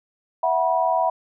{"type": "chord", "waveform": "sine", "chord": "E suspended second", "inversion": "none", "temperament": "equal with one note detuned", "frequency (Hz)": [659.3, 740, 972.5], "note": ["E5", "F#5", "B5"], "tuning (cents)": [0, 0, -27], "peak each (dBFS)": -22, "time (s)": [0.43, 1.1], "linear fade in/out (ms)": 5, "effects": []}